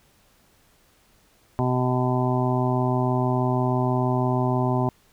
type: harmonic tone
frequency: 126.2 Hz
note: B2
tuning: 38 cents sharp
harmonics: 1 / 2 / 3 / 5 / 6 / 7 / 8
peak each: -23 / -26 / -28 / -30 / -31 / -31 / -32 dBFS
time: 1.59-4.89 s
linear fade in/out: 0 ms
effects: pink hiss -60 dBFS RMS until 5.12 s